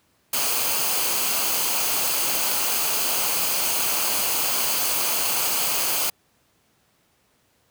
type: noise with comb filter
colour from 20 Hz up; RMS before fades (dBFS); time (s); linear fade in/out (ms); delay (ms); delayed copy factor
white; -23; 0.33-6.1; 5; 0.54; -0.5
effects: pink hiss -64 dBFS RMS until 7.7 s + high-pass 80 Hz 12 dB/octave

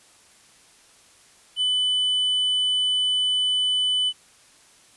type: tone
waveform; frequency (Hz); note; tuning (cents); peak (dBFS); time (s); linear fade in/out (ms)
triangle; 3000; F#7; +23; -18; 1.56-4.13; 50
effects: white hiss -54 dBFS RMS until 4.96 s + resampled to 24000 Hz

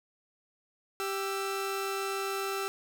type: tone pair together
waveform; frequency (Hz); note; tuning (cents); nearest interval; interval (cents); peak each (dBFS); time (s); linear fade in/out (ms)
sawtooth; 392 / 1328.5; G4 / E6; 0 / +13; octave + major sixth; 2113; -29 / -32; 1-2.68; 0
effects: none

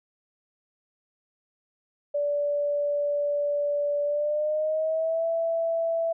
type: tone with pitch glide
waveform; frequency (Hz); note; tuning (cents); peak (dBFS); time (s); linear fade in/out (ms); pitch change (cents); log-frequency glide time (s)
sine; 580 to 662.4; D5 to E5; -22 to +8; -23; 2.14-6.13; 10; +230; 4.04-5.26
effects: none

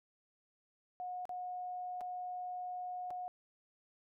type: tone with dropouts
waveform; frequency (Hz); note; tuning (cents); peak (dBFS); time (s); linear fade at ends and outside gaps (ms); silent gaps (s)
sine; 725; F#5; -35; -39; 1-3.28; 0; 1.254-1.293 / 2.008-2.013 / 3.105-3.109
effects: none

